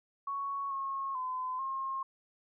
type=tone with pitch steps; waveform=sine; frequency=1111 / 1088 / 1020 / 1071 Hz; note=C#6 / C#6 / C6 / C6; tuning=+4 / -33 / -44 / +40 cents; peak=-33 dBFS; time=0.27-2.03 s; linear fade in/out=5 ms; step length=440 ms; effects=none